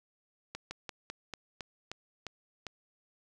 slowing click train, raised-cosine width 0.2 ms, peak -22 dBFS, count 9, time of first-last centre 0.55-2.667 s, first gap 160 ms, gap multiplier 1.14, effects none

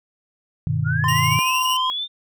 sine chord, G augmented, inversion none, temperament just, 98 / 122.5 / 153.12 Hz, G2 / B2 / D#3, 0 / -14 / -27 cents, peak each -25 / -23 / -22 dBFS, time 0.67-1.39 s, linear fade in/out 0 ms
sine linear sweep, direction up, 1369 to 3637 Hz, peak -23 dBFS, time 0.84-2.08 s, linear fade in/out 50 ms
triangle tone with pitch glide, 1036 to 1024.1 Hz, C6 to C6, -17 to -37 cents, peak -18 dBFS, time 1.04-1.9 s, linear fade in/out 0 ms, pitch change -20 cents, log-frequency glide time 1.3-1.61 s
sawtooth tone with tremolo, 2825 Hz, F7, 19 cents sharp, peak -18 dBFS, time 1.08-1.77 s, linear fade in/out 5 ms, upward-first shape sine, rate 13 Hz, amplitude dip 40%
effects none

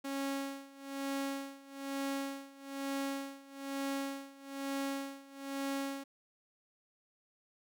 sawtooth tone with tremolo, 275 Hz, C#4, 14 cents flat, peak -30 dBFS, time 0.04-6.04 s, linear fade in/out 10 ms, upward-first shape sine, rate 1.1 Hz, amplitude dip 90%, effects none

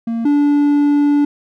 triangle tone pair in turn, 230 / 289.8 Hz, A#3 / D4, -23 / -23 cents, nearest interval major third, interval 400 cents, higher second, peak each -15 / -8 dBFS, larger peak second, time 0.07-0.25 / 0.25-1.25 s, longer second, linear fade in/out 5 ms, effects none

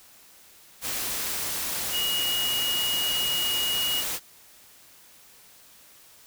sine tone in noise, 2888 Hz, F#7, 43 cents flat, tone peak -25 dBFS, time 1.91-4.04 s, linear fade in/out 50 ms, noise white, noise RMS -30 dBFS, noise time 0.81-4.2 s, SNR +2 dB, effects white hiss -53 dBFS RMS until 6.26 s

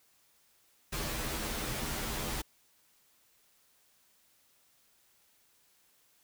pink noise with comb filter, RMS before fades -36 dBFS, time 0.92-2.42 s, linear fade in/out 10 ms, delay 11 ms, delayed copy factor -0.9, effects white hiss -68 dBFS RMS until 6.23 s

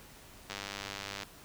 click train, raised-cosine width 0.2 ms, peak -21 dBFS, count 74, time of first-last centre 0.5-1.232 s, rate 99.7 Hz, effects pink hiss -54 dBFS RMS until 1.44 s

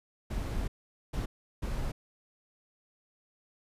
brown noise bursts at uneven times, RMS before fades -33 dBFS, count 3, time 0.3-0.68 / 1.13-1.26 / 1.62-1.92 s, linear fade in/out 10 ms, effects resampled to 32000 Hz

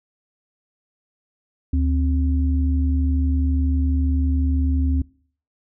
sine tone pair together, 74 / 263.9 Hz, D2 / C4, +14 / +15 cents, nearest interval octave + minor seventh, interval 2201 cents, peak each -17 / -24 dBFS, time 1.73-5.02 s, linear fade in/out 5 ms, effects noise-tail reverb RT60 0.5 s tail -23 dB re dry

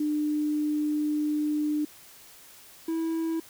sine / triangle tone pair in turn, 300 / 326.3 Hz, D4 / E4, +37 / -18 cents, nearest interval minor second, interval 145 cents, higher second, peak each -24 dBFS, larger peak neither, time 0-1.85 / 2.88-3.4 s, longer first, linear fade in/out 5 ms, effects white hiss -51 dBFS RMS until 3.49 s

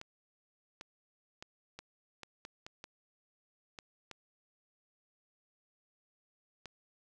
clicks, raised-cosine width 0.2 ms, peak -28 dBFS, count 11, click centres 0.014 / 0.811 / 1.425 / 1.79 / 2.233 / 2.451 / 2.665 / 2.841 / 3.788 / 4.113 / 6.657 s, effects none

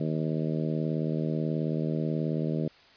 harmonic tone, 78.5 Hz, D#2, 16 cents sharp, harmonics 2 / 3 / 4 / 5 / 6 / 7 / 8, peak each -29 / -33 / -35 / -37 / -39 / -40 / -41 dBFS, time 0-2.68 s, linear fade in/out 5 ms, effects white hiss -56 dBFS RMS until 2.96 s + resampled to 11025 Hz

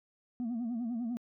sine tone with vibrato, 235.5 Hz, A#3, 18 cents sharp, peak -30 dBFS, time 0.4-1.17 s, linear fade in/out 0 ms, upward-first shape sine, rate 10 Hz, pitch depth 100 cents each way, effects tanh soft clip ceiling -31 dBFS

